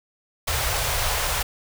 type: band-stop noise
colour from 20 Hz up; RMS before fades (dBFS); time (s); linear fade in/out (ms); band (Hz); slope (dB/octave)
pink; -24; 0.47-1.43; 10; 120 to 510; 24
effects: none